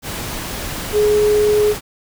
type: tone in noise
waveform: sine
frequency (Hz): 420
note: G#4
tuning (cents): +19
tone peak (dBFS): -11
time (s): 0.92-1.75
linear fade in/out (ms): 50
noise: pink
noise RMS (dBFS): -26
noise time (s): 0.02-1.81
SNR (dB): +12
effects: none